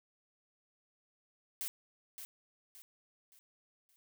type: noise with echo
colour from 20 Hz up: blue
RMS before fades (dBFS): -39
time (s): 1.61-1.68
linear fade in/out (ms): 0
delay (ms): 570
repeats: 4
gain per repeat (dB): -8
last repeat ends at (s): 3.96
effects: none